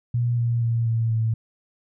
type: tone with pitch steps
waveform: sine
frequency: 120 / 118.01 / 116.05 / 114.12 / 112.22 Hz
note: B2 / A#2 / A#2 / A#2 / A2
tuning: -49 / +22 / -7 / -36 / +35 cents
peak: -19 dBFS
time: 0.14-1.34 s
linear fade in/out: 5 ms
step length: 240 ms
effects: none